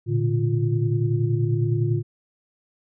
sine tone cluster, 114.6 / 124.8 / 145.8 / 350.1 Hz, A#2 / B2 / D3 / F4, -29 / +19 / -12 / +4 cents, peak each -21 / -29 / -25 / -28 dBFS, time 0.06-2.03 s, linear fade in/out 50 ms, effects none

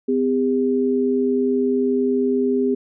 sine tone pair together, 254.8 / 403.4 Hz, C4 / G4, -46 / +50 cents, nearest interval minor sixth, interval 796 cents, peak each -19 dBFS, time 0.08-2.75 s, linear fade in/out 10 ms, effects none

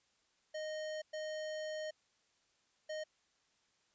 square tone bursts at uneven times, 619 Hz, D#5, 9 cents flat, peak -40 dBFS, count 3, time 0.54-1.02 / 1.13-1.91 / 2.89-3.04 s, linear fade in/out 10 ms, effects white hiss -75 dBFS RMS until 3.94 s + resampled to 16000 Hz

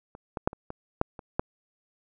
clicks, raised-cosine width 1 ms, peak -29 / -18 / -8 / -26 / -22 / -8 / -26 / -10 dBFS, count 8, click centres 0.151 / 0.372 / 0.475 / 0.531 / 0.704 / 1.014 / 1.192 / 1.395 s, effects none

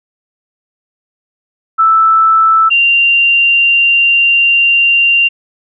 sine tone pair in turn, 1318.5 / 2775 Hz, E6 / F7, 0 / -12 cents, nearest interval octave + minor second, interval 1288 cents, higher second, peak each -5 / -6 dBFS, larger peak first, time 1.78-2.7 / 2.7-5.29 s, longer second, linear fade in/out 20 ms, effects none

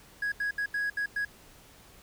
triangle tone bursts at uneven times, 1661.2 Hz, G#6, in tune, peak -25 dBFS, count 6, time 0.22-0.32 / 0.4-0.51 / 0.58-0.66 / 0.74-0.9 / 0.97-1.06 / 1.16-1.25 s, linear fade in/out 5 ms, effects tanh soft clip ceiling -22 dBFS + pink hiss -55 dBFS RMS until 2.02 s

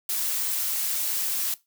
blue noise, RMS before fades -27 dBFS, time 0.09-1.54 s, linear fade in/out 2 ms, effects noise-tail reverb RT60 0.2 s tail -18 dB re dry

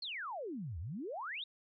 sine exponential two-way sweep, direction down then up, 4514 to 73.6 to 3873 Hz, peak -39 dBFS, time 0.02-1.44 s, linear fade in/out 5 ms, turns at 0.79 s, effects none

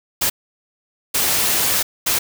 white noise bursts at uneven times, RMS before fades -18 dBFS, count 3, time 0.21-0.3 / 1.14-1.83 / 2.06-2.19 s, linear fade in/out 10 ms, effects none

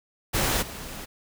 pink noise with level steps, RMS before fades -24 / -38 dBFS, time 0.33-1.06 s, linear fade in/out 20 ms, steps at 0.61 s, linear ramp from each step 20 ms, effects none

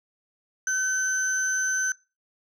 sine tone pair together, 1529 / 6116 Hz, G6 / G8, -44 / -44 cents, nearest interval 2 octaves, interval 2400 cents, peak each -24 / -25 dBFS, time 0.67-1.92 s, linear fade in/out 2 ms, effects noise-tail reverb RT60 0.3 s tail -25 dB re dry + tanh soft clip ceiling -18 dBFS

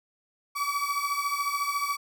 35% pulse beating tone pair, 1137 / 1151 Hz, C#6 / D6, +44 / -35 cents, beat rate 14 Hz, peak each -28 / -28 dBFS, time 0.55-1.97 s, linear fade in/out 20 ms, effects none

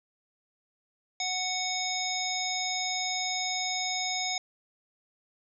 harmonic tone, 740 Hz, F#5, in tune, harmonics 1 / 3 / 5 / 7 / 9, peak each -35 / -35 / -35 / -35 / -35 dBFS, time 1.2-4.38 s, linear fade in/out 2 ms, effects none

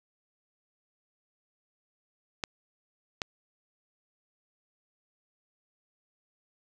clicks, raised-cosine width 0.2 ms, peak -13 dBFS, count 2, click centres 2.438 / 3.218 s, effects none

